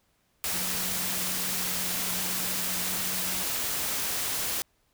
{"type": "tone in noise", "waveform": "sine", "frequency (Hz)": 182.7, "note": "F#3", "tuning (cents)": -22, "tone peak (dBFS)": -41, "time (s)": [0.53, 3.43], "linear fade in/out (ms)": 0, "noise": "white", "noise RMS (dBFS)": -30, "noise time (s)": [0.44, 4.62], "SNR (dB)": -14, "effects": ["pink hiss -70 dBFS RMS until 4.93 s"]}